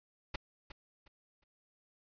pink noise with echo, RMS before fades -36 dBFS, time 0.34-0.36 s, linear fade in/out 5 ms, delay 360 ms, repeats 3, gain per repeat -12 dB, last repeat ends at 1.44 s, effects resampled to 11025 Hz

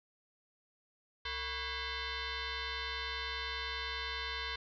sine tone with frequency modulation, 975 Hz, B5, 23 cents flat, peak -36 dBFS, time 1.25-4.56 s, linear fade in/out 5 ms, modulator 520 Hz, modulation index 6.4, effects none

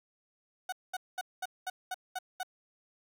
30% pulse tone bursts, 740 Hz, F#5, in tune, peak -31 dBFS, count 8, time 0.69-2.432 s, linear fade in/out 5 ms, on 34 ms, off 210 ms, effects none

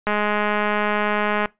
click train, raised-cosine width 0.5 ms, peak -7 dBFS, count 291, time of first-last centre 0.07-1.458 s, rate 209 Hz, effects noise-tail reverb RT60 0.2 s tail -22 dB re dry + resampled to 8000 Hz

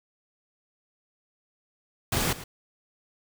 pink noise with echo, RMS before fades -26 dBFS, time 2.12-2.33 s, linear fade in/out 5 ms, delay 110 ms, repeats 1, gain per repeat -15 dB, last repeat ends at 2.44 s, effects none

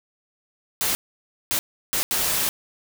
white noise bursts at uneven times, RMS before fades -23 dBFS, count 4, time 0.81-0.95 / 1.51-1.59 / 1.93-2.03 / 2.11-2.49 s, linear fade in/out 0 ms, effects none

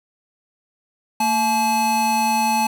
square tone pair together, 227.6 / 860 Hz, A#3 / A5, -41 / -40 cents, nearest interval octave + major seventh, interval 2301 cents, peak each -25 / -18 dBFS, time 1.2-2.67 s, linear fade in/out 5 ms, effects none

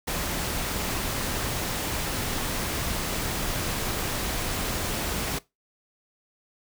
pink noise, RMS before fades -29 dBFS, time 0.07-5.39 s, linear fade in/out 10 ms, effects noise-tail reverb RT60 0.2 s tail -20 dB re dry

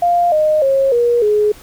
sine tone with pitch steps, 698.5 / 615.1 / 541.7 / 477.1 / 420.2 Hz, F5 / D#5 / C#5 / A#4 / G#4, 0 / -20 / -40 / +40 / +20 cents, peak -10 dBFS, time 0.02-1.52 s, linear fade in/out 5 ms, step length 300 ms, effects pink hiss -41 dBFS RMS until 1.62 s

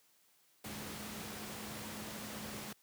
sine tone in noise, 212.2 Hz, G#3, 38 cents sharp, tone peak -49 dBFS, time 0.64-2.73 s, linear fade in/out 5 ms, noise pink, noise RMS -45 dBFS, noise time 0.64-2.73 s, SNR -7 dB, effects white hiss -70 dBFS RMS until 2.82 s + high-pass 100 Hz 12 dB/octave

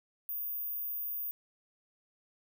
sine tone, 14917 Hz, A#9, in tune, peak -34 dBFS, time 0.29-1.31 s, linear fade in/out 0 ms, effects none

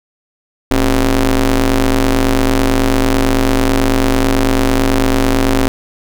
sawtooth ring-modulated tone, 123.47 Hz, B2, in tune, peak -3 dBFS, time 0.71-5.68 s, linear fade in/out 0 ms, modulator 148 Hz, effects none

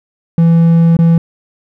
triangle tone with dropouts, 166.6 Hz, E3, 19 cents sharp, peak -3 dBFS, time 0.38-1.18 s, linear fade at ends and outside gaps 2 ms, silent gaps 0.968-0.989 s, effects none

